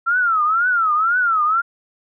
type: tone with vibrato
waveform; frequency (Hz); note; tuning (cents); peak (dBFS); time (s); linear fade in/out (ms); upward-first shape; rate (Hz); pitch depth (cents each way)
sine; 1344; E6; +33; -14; 0.06-1.62; 20; triangle; 2; 210
effects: none